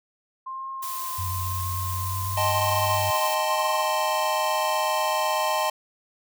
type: tone with vibrato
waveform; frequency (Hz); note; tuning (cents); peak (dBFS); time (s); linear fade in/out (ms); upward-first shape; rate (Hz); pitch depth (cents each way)
sine; 1052; C6; +9; -31; 0.46-3.86; 10; triangle; 1; 30
type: noise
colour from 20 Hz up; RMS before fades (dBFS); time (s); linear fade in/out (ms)
blue; -34; 0.82-3.35; 10
type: tone with pitch glide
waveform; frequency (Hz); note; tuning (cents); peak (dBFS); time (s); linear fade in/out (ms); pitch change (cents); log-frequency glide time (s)
sine; 90.9 to 99.13; F#2 to G2; -30 to +20; -28; 1.18-3.11; 10; +150; 1.87-2.58
type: chord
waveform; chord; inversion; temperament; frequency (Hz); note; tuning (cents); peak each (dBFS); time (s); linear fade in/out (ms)
square; A half-diminished seventh; second; equal; 622.3 / 784 / 880 / 1046.5; Eb5 / G5 / A5 / C6; 0 / 0 / 0 / 0; -28 / -31 / -28 / -28; 2.37-5.7; 5
effects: none